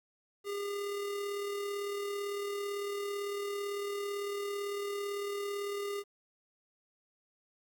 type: tone with amplitude modulation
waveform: square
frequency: 404.6 Hz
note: G#4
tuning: 45 cents flat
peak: -34 dBFS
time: 0.44-6.04 s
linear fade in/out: 50 ms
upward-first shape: sine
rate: 37.9 Hz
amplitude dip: 30%
effects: 11-bit